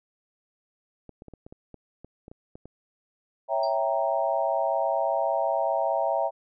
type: clicks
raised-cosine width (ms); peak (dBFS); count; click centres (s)
2; -30; 12; 1.093 / 1.221 / 1.283 / 1.337 / 1.465 / 1.525 / 1.743 / 2.046 / 2.281 / 2.315 / 2.555 / 2.656
type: chord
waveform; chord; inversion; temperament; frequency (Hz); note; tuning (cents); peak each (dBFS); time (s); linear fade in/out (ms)
sine; C# diminished seventh; none; equal; 554.4 / 659.3 / 784 / 932.3; C#5 / E5 / G5 / Bb5; 0 / 0 / 0 / 0; -29 / -26 / -29 / -30; 3.48-6.31; 50
type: tone with exponential decay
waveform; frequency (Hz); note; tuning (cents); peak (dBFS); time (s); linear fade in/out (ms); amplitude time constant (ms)
sine; 4699; D8; 0; -34; 3.63-3.77; 5; 29
effects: none